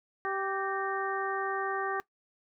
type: harmonic tone with a mistuned harmonic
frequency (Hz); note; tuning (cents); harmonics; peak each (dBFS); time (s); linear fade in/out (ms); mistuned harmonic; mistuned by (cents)
389.2; G4; -12; 1 / 2 / 3 / 4 / 5; -35 / -35 / -35 / -39 / -39; 0.25-2; 0; 5; -90
effects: noise-tail reverb RT60 0.1 s tail -19 dB re dry